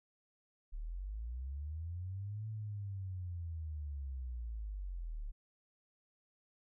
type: linear two-way sweep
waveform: sine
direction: up then down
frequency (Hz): 34.41 to 110 to 34.41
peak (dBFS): -39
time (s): 0.72-5.32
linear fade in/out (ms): 20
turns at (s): 2.48
effects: none